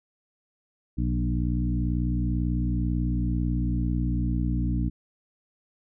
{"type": "harmonic tone with a mistuned harmonic", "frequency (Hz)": 60.1, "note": "B1", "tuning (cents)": -46, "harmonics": [1, 2, 3, 4, 5], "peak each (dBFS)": [-26, -29, -31, -32, -33], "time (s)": [0.97, 4.9], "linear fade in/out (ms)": 20, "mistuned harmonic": 2, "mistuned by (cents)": 29, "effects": []}